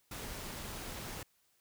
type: noise with amplitude modulation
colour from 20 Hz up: pink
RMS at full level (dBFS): -42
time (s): 0.11-1.23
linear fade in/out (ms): 5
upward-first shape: sine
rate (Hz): 197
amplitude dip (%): 30
effects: white hiss -73 dBFS RMS until 1.6 s